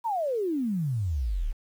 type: exponential sweep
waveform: sine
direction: down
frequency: 968 to 31.52 Hz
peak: -25 dBFS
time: 0.04-1.53 s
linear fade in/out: 20 ms
effects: 9-bit